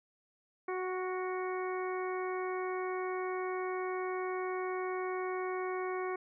harmonic tone with a mistuned harmonic, 370 Hz, F#4, in tune, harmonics 1 / 2 / 3 / 4 / 5 / 6, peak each -35 / -42 / -41 / -48 / -48 / -47 dBFS, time 0.68-6.16 s, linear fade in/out 5 ms, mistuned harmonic 4, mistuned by -17 cents, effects none

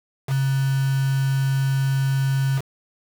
sine tone with quantisation, 135.2 Hz, C#3, 43 cents flat, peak -18 dBFS, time 0.27-2.62 s, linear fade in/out 50 ms, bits 5, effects none

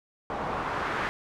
white noise with low-pass filter sweep, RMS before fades -31 dBFS, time 0.3-1.09 s, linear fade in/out 0 ms, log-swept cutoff 900 to 1600 Hz, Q 1.5, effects none

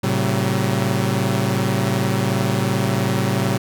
sawtooth tone cluster, 111.6 / 134.3 / 189.8 Hz, A2 / C3 / F#3, +25 / +46 / +44 cents, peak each -18 dBFS, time 0.03-3.58 s, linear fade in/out 10 ms, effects none

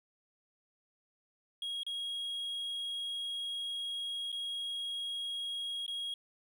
triangle tone with dropouts, 3289 Hz, G#7, 18 cents flat, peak -34 dBFS, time 1.62-6.14 s, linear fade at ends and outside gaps 2 ms, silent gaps 1.833-1.865 / 4.319-4.326 / 5.864-5.879 s, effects none

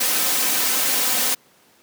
white noise with comb filter, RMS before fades -20 dBFS, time 0-1.35 s, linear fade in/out 10 ms, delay 3.9 ms, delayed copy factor +0.5, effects pink hiss -55 dBFS RMS until 1.82 s + high-pass 200 Hz 12 dB/octave

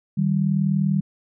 sine tone pair together, 154 / 194.15 Hz, D#3 / G3, -17 / -16 cents, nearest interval major third, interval 401 cents, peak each -21 / -20 dBFS, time 0.17-1.01 s, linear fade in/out 10 ms, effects none

